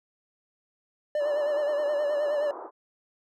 triangle tone with vibrato, 587.3 Hz, D5, in tune, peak -22 dBFS, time 1.15-2.51 s, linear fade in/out 2 ms, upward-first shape sine, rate 9.5 Hz, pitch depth 50 cents each way
white band-pass noise, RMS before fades -40 dBFS, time 1.19-2.71 s, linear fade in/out 50 ms, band 320 to 1200 Hz, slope 48 dB/octave
effects none

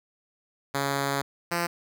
5% pulse tone pair in turn, 139.4 / 171.93 Hz, C#3 / F3, +10 / -27 cents, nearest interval major third, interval 363 cents, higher second, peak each -14 dBFS, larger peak neither, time 0.74-1.22 / 1.51-1.67 s, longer first, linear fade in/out 10 ms, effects none

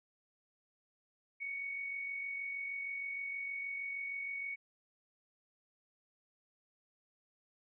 sine tone with amplitude modulation, 2229 Hz, C#7, 9 cents sharp, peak -36 dBFS, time 1.4-4.56 s, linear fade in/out 20 ms, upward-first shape sine, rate 46.4 Hz, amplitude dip 40%, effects none

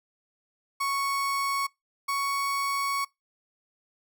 35% pulse tone pair in turn, 1108.7 / 1113.5 Hz, C#6 / C#6, 0 / +7 cents, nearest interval unison, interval 7 cents, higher second, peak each -24 dBFS, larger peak neither, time 0.8-1.67 / 2.08-3.05 s, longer second, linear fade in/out 10 ms, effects noise-tail reverb RT60 0.2 s tail -25 dB re dry

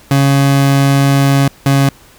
30% pulse tone pair in turn, 138.59 / 138.05 Hz, C#3 / C#3, 0 / -7 cents, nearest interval unison, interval 7 cents, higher first, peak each -5 dBFS, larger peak neither, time 0.11-1.48 / 1.66-1.89 s, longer first, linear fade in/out 2 ms, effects pink hiss -43 dBFS RMS until 2.18 s

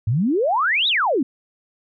sine exponential two-way sweep, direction up then down, 98.9 to 3951 to 237.6 Hz, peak -16 dBFS, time 0.07-1.23 s, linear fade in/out 5 ms, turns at 0.88 s, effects none

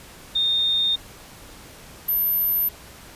sine tone pair in turn, 3660 / 13007 Hz, A#7 / G#9, -32 / -37 cents, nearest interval octave + minor seventh, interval 2195 cents, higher second, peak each -18 dBFS, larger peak neither, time 0.35-0.96 / 2.08-2.69 s, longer neither, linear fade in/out 10 ms, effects pink hiss -44 dBFS RMS until 3.15 s + resampled to 32000 Hz

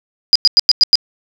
sine tone bursts, 4902 Hz, D#8, 27 cents flat, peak -4 dBFS, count 6, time 0.33-0.955 s, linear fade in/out 0 ms, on 25 ms, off 95 ms, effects none

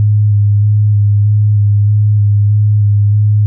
sine tone with vibrato, 103.83 Hz, G#2, in tune, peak -6 dBFS, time 0-3.46 s, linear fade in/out 0 ms, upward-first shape square, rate 1.6 Hz, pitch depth 17 cents each way, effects none

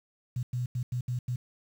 sine tone bursts at uneven times, 123.47 Hz, B2, in tune, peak -28 dBFS, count 6, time 0.36-0.43 / 0.53-0.66 / 0.75-0.83 / 0.92-1.01 / 1.08-1.19 / 1.28-1.36 s, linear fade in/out 5 ms, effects 9-bit

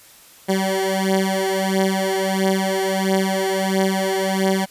15% pulse beating tone pair, 190.9 / 192.4 Hz, G3 / G3, -46 / -32 cents, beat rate 1.5 Hz, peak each -14 / -15 dBFS, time 0.48-4.66 s, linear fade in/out 20 ms, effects white hiss -47 dBFS RMS until 4.7 s + resampled to 32000 Hz

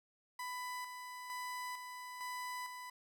30% pulse tone with tremolo, 996 Hz, B5, 14 cents sharp, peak -38 dBFS, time 0.39-2.9 s, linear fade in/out 5 ms, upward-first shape square, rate 1.1 Hz, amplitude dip 45%, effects none

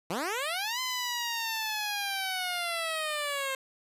10% pulse linear two-way sweep, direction up then down, 153 to 1028 to 528 Hz, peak -22 dBFS, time 0.1-3.55 s, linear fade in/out 2 ms, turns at 0.8 s, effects resampled to 32000 Hz

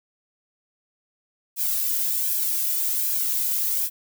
violet noise with flanger, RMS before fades -24 dBFS, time 1.56-3.9 s, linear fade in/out 50 ms, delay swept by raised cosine 1.2 to 2.04 ms, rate 1.3 Hz, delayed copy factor +0.65, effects none

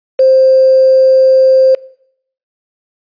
sine tone with quantisation, 525 Hz, C5, 6 cents sharp, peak -4 dBFS, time 0.19-1.75 s, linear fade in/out 5 ms, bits 4, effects noise-tail reverb RT60 0.7 s tail -23 dB re dry + resampled to 11025 Hz

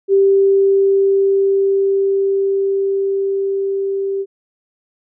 sine tone with level ramp, 392 Hz, G4, in tune, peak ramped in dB -8 to -17 dBFS, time 0.08-4.26 s, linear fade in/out 50 ms, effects none

